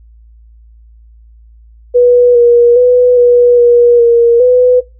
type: tone with pitch steps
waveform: sine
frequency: 488.9 / 476.8 / 494.9 / 485.7 / 479.2 / 469.7 / 498.7 Hz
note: B4 / A#4 / B4 / B4 / A#4 / A#4 / B4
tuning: -18 / +39 / +4 / -29 / +48 / +13 / +17 cents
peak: -3 dBFS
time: 1.94-4.81 s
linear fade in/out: 20 ms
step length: 410 ms
effects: noise-tail reverb RT60 0.3 s tail -22 dB re dry + added 56 Hz sine -37 dBFS peak until 4.99 s